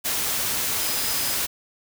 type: tone in noise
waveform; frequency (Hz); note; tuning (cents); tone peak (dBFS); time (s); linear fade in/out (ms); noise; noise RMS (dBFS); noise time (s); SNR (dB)
sine; 5030; D#8; +18; -33; 0.8-1.36; 20; white; -25; 0.04-1.47; -11
effects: none